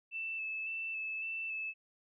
sine tone with vibrato, 2637 Hz, E7, in tune, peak -36 dBFS, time 0.11-1.74 s, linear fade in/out 50 ms, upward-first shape square, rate 1.8 Hz, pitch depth 16 cents each way, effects none

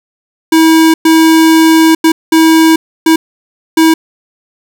square tone bursts at uneven times, 322.2 Hz, E4, 39 cents flat, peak -4 dBFS, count 6, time 0.52-0.94 / 1.05-1.95 / 2.04-2.12 / 2.32-2.76 / 3.06-3.16 / 3.77-3.94 s, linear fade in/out 5 ms, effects none

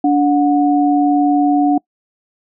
sine tone pair together, 289.7 / 729 Hz, D4 / F#5, -24 / -26 cents, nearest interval octave + major third, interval 1598 cents, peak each -11 / -15 dBFS, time 0.04-1.78 s, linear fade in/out 5 ms, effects noise-tail reverb RT60 0.1 s tail -25 dB re dry

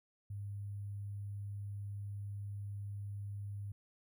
sine tone with sample-and-hold, 101.1 Hz, G#2, 46 cents flat, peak -40 dBFS, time 0.3-3.72 s, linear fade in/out 5 ms, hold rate 11025 Hz, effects none

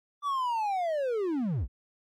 triangle linear sweep, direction down, 1174.7 to 38.89 Hz, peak -25 dBFS, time 0.22-1.68 s, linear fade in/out 50 ms, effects AAC 64 kbps

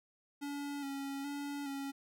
square tone with vibrato, 280.8 Hz, C#4, 22 cents sharp, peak -39 dBFS, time 0.41-1.92 s, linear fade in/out 20 ms, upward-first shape square, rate 1.2 Hz, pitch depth 28 cents each way, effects none

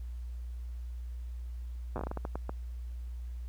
slowing click train, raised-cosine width 1 ms, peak -22 dBFS, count 12, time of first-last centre 1.96-2.494 s, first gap 8 ms, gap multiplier 1.33, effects added 60 Hz sine -37 dBFS peak until 3.48 s + pink hiss -66 dBFS RMS until 3.48 s

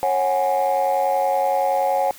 sine chord, C# suspended fourth, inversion none, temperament equal with one note detuned, 547.4 / 740 / 830.6 Hz, C#5 / F#5 / G#5, -22 / 0 / 0 cents, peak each -20 dBFS, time 0.03-2.11 s, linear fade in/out 0 ms, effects tanh soft clip ceiling -12 dBFS + white hiss -43 dBFS RMS until 2.18 s

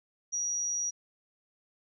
sine tone, 5770 Hz, F#8, 44 cents flat, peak -29 dBFS, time 0.32-0.91 s, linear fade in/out 20 ms, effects none

